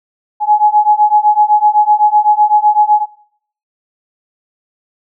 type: beating tone pair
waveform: sine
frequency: 838 / 845.9 Hz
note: G#5 / G#5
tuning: +15 / +32 cents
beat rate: 7.9 Hz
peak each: -10 dBFS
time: 0.4-3.06 s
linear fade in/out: 50 ms
effects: noise-tail reverb RT60 0.6 s tail -20 dB re dry